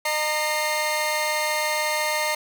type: tone cluster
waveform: sawtooth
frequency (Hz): 610 / 922 / 2112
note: D#5 / A#5 / C7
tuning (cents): -34 / -19 / +16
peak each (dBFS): -23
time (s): 0.05-2.35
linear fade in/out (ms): 5
effects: none